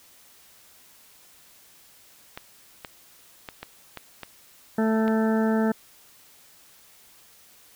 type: clicks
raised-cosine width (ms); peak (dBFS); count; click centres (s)
0.3; -19; 7; 2.375 / 2.848 / 3.488 / 3.63 / 3.973 / 4.233 / 5.08
type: harmonic tone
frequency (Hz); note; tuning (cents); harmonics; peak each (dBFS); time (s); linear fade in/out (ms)
220.8; A3; +6; 1 / 2 / 3 / 4 / 6 / 7 / 8; -21 / -27 / -31 / -33 / -37 / -38 / -39; 4.78-5.72; 5
effects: white hiss -54 dBFS RMS until 7.75 s